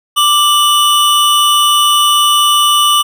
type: tone pair together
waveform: square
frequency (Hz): 1179 / 2966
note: D6 / F#7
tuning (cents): +6 / +4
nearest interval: octave + major third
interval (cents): 1598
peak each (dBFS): -11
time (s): 0.16-3.03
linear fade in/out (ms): 20
effects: none